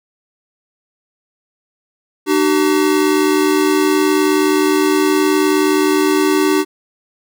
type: tone pair together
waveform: square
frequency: 302 / 381.2 Hz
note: D4 / G4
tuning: +48 / -48 cents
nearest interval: major third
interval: 404 cents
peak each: -15 dBFS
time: 2.26-6.65 s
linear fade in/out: 50 ms
effects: none